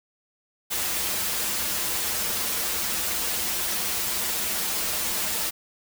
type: noise with comb filter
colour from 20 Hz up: white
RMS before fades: -27 dBFS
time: 0.7-5.51 s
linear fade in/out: 20 ms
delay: 7.3 ms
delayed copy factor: -1
effects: none